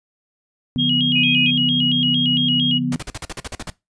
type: chord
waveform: sine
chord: B diminished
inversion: first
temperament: equal with one note detuned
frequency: 143.06 / 174.61 / 246.9 Hz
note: D3 / F3 / B3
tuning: -45 / 0 / 0 cents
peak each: -24 / -26 / -20 dBFS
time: 0.76-2.96 s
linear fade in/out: 0 ms
type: tone with vibrato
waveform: sine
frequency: 3070 Hz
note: G7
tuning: 37 cents flat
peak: -17 dBFS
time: 0.78-2.79 s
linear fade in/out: 20 ms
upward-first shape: square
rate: 4.4 Hz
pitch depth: 100 cents each way
type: tone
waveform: sine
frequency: 2500 Hz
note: D#7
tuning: 8 cents sharp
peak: -18 dBFS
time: 1.15-1.51 s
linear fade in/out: 10 ms
type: noise bursts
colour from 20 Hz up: pink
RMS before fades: -29 dBFS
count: 11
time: 2.92-3.701 s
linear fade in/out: 2 ms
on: 31 ms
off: 44 ms
effects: noise-tail reverb RT60 0.2 s tail -20 dB re dry + resampled to 22050 Hz